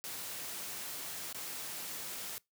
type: noise with dropouts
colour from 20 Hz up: white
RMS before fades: -42 dBFS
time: 0.04-2.38 s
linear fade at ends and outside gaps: 0 ms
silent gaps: 1.327-1.346 s
effects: noise-tail reverb RT60 0.2 s tail -24 dB re dry + high-pass 100 Hz 12 dB/octave